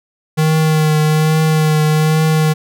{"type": "tone with vibrato", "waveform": "square", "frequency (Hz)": 155.56, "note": "D#3", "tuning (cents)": 0, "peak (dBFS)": -11, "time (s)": [0.37, 2.54], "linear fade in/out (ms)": 20, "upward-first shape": "triangle", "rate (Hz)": 1.2, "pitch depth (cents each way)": 26, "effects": []}